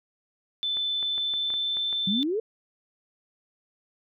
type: tone with pitch glide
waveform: sine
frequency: 3520 to 3542 Hz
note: A7 to A7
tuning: 0 to +11 cents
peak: -25 dBFS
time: 0.63-2.23 s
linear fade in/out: 0 ms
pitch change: +11 cents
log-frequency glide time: 1.01-1.89 s
type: clicks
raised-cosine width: 0.5 ms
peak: -28 dBFS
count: 8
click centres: 0.77 / 1.028 / 1.18 / 1.338 / 1.503 / 1.539 / 1.77 / 1.928 s
type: exponential sweep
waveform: sine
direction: up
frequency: 180.7 to 465.1 Hz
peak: -24 dBFS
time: 2.07-2.4 s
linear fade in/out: 5 ms
effects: none